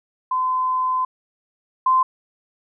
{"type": "tone pair in turn", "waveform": "sine", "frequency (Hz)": [1024, 1035.9], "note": ["C6", "C6"], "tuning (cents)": [-38, -18], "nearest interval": "unison", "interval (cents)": 20, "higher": "second", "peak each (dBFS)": [-18, -13], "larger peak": "second", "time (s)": [[0.31, 1.05], [1.86, 2.03]], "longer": "first", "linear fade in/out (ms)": 5, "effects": []}